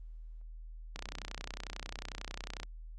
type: click train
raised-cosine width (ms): 0.2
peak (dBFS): -23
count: 53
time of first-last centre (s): 0.96-2.632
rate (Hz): 31.1
effects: added 40 Hz sine -44 dBFS peak until 2.98 s + Opus 24 kbps